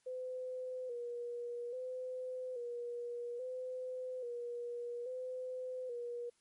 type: tone with vibrato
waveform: sine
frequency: 493.9 Hz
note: B4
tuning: in tune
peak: -39 dBFS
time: 0.06-6.3 s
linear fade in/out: 10 ms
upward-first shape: square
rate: 0.6 Hz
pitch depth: 52 cents each way
effects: white hiss -75 dBFS RMS until 6.4 s + MP3 48 kbps